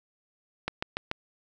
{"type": "click train", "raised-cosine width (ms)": 0.3, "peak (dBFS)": -13, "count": 4, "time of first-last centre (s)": [0.68, 1.114], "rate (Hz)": 6.91, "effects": []}